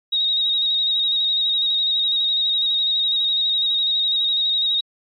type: tone with vibrato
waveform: sine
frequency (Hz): 3768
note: A#7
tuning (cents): +18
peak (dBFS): -17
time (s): 0.12-4.81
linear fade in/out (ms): 10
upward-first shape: square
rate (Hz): 12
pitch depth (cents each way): 27
effects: AAC 48 kbps